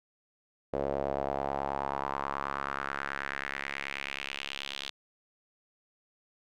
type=tone with band-pass filter sweep; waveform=sawtooth; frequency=69.3 Hz; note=C#2; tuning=in tune; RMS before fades=-35 dBFS; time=0.73-4.9 s; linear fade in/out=5 ms; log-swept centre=530 to 3500 Hz; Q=3; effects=none